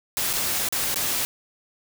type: noise with dropouts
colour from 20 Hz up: white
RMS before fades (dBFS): -25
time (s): 0.17-1.25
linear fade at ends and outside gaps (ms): 0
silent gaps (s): 0.33-0.336 / 0.687-0.725 / 0.943-0.959
effects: none